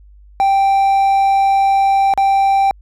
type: tone with dropouts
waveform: triangle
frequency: 784 Hz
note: G5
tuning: in tune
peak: -8 dBFS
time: 0.4-2.71 s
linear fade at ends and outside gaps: 0 ms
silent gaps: 2.138-2.176 s
effects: added 50 Hz sine -40 dBFS peak until 2.81 s